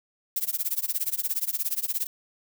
violet noise with tremolo, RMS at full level -25 dBFS, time 0.36-2.07 s, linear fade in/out 2 ms, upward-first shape sine, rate 17 Hz, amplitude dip 95%, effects none

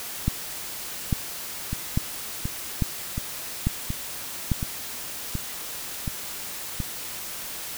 two click trains, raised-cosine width 5 ms, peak -15 / -9 dBFS, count 8 / 6, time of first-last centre 1.73-6.802 / 0.28-4.517 s, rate 1.38 / 1.18 Hz, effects white hiss -35 dBFS RMS until 7.77 s

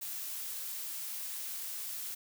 blue noise, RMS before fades -40 dBFS, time 0.01-2.15 s, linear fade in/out 10 ms, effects none

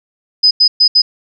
sine tone bursts at uneven times, 5010 Hz, D#8, 11 cents sharp, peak -5 dBFS, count 4, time 0.43-0.51 / 0.6-0.68 / 0.8-0.88 / 0.95-1.02 s, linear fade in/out 10 ms, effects none

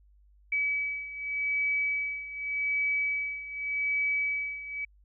sine beating tone pair, 2285 / 2285.85 Hz, D7 / D7, -48 / -47 cents, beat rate 0.85 Hz, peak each -29 / -33 dBFS, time 0.52-4.85 s, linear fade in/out 5 ms, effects added 50 Hz sine -57 dBFS peak until 5.04 s

